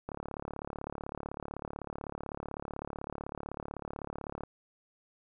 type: click train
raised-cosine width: 1 ms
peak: -24 dBFS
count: 157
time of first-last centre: 0.09-4.435 s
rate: 35.9 Hz
effects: none